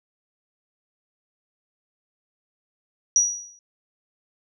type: tone with exponential decay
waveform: sine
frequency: 5800 Hz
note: F#8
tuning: 35 cents flat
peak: -12 dBFS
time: 3.16-3.59 s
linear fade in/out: 1 ms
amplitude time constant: 92 ms
effects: none